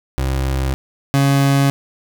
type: tone pair in turn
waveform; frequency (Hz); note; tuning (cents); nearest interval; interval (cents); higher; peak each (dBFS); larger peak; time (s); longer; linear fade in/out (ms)
30% pulse; 66.3 / 138.71; C2 / C#3; +23 / +1; octave + minor second; 1278; second; -14 / -9; second; 0.18-0.74 / 1.14-1.7; neither; 0
effects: none